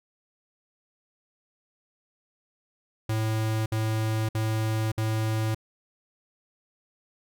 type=tone bursts; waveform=square; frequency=110 Hz; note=A2; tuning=in tune; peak=-25 dBFS; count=4; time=3.09-5.547 s; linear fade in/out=5 ms; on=570 ms; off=59 ms; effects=none